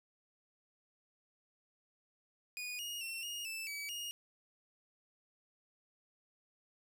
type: tone with pitch steps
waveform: sawtooth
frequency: 2465 / 2867 / 2707 / 2859 / 2642 / 2285 / 2860 Hz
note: D#7 / F7 / E7 / F7 / E7 / D7 / F7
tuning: -17 / +45 / +45 / +40 / +3 / -48 / +41 cents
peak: -37 dBFS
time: 2.57-4.11 s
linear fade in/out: 0 ms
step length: 220 ms
effects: none